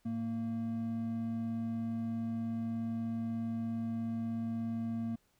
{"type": "tone pair together", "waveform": "triangle", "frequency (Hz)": [108.64, 229.2], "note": ["A2", "A#3"], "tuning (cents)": [-22, -29], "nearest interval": "octave + minor second", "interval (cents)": 1293, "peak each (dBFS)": [-40, -32], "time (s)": [0.05, 5.16], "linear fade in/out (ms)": 10, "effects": ["pink hiss -73 dBFS RMS until 5.39 s"]}